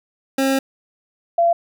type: tone pair in turn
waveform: 25% pulse / sine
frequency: 269 / 681.8 Hz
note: C4 / F5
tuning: +48 / -42 cents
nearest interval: octave + major third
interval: 1610 cents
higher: second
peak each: -12 dBFS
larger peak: neither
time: 0.38-0.59 / 1.38-1.53 s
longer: first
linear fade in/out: 5 ms
effects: none